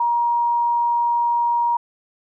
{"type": "tone", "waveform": "sine", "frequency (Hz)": 947, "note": "A#5", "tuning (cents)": 27, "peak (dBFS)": -16, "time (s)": [0, 1.77], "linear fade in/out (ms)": 5, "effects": []}